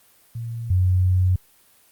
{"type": "tone pair in turn", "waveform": "sine", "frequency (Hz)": [116.2, 91.86], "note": ["A#2", "F#2"], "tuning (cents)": [-5, -12], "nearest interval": "major third", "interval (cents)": 407, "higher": "first", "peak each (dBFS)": [-27, -15], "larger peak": "second", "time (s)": [[0.35, 0.7], [0.7, 1.36]], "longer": "second", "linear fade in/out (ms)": 5, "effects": ["white hiss -56 dBFS RMS until 1.91 s", "Opus 32 kbps"]}